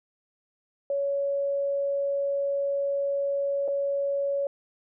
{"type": "tone with dropouts", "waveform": "sine", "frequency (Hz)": 560, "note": "C#5", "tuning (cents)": 18, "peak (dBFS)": -24, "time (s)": [0.9, 4.47], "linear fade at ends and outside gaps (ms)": 2, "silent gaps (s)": [3.679, 3.683], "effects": []}